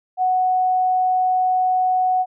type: tone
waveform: sine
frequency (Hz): 740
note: F#5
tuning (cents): 0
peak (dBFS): -15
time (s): 0.17-2.26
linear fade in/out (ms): 50
effects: none